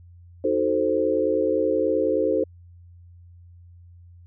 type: chord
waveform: sine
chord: D# diminished seventh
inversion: none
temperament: equal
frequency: 311.1 / 370 / 440 / 523.3 Hz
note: D#4 / F#4 / A4 / C5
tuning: 0 / 0 / 0 / 0 cents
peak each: -26 / -27 / -24 / -23 dBFS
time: 0.44-2.44 s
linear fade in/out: 5 ms
effects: added 87 Hz sine -45 dBFS peak until 4.26 s